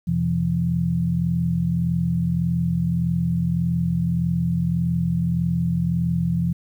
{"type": "tone cluster", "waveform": "sine", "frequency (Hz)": [83.9, 128.2, 169.9], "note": ["E2", "C3", "F3"], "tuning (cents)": [31, -35, -47], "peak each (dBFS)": [-29, -25, -20], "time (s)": [0.07, 6.53], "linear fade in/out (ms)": 10, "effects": ["9-bit"]}